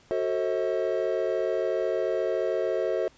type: chord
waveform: triangle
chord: F# diminished seventh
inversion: none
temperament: just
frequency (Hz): 370 / 444 / 532.8 / 639.4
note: F#4 / A4 / C5 / Eb5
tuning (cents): 0 / +16 / +31 / +47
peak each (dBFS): -28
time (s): 0.11-3.08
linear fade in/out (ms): 0
effects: pink hiss -58 dBFS RMS until 3.17 s + resampled to 16000 Hz